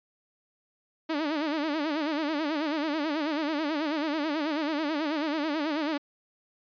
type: tone with vibrato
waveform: sawtooth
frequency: 303.9 Hz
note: D#4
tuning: 41 cents flat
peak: -23 dBFS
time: 1.09-5.98 s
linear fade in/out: 10 ms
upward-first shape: sine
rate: 9.2 Hz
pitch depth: 120 cents each way
effects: resampled to 11025 Hz